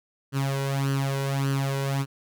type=tone with flanger; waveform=sawtooth; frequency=137.2 Hz; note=C#3; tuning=17 cents flat; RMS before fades=-26 dBFS; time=0.32-2.06 s; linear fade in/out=50 ms; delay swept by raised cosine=0.66 to 2.06 ms; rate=1.7 Hz; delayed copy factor=+0.7; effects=none